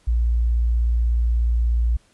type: tone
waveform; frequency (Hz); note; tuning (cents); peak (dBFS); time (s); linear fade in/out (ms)
sine; 58.27; A#1; 0; -16; 0.07-1.97; 10
effects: pink hiss -59 dBFS RMS until 2.13 s + resampled to 24000 Hz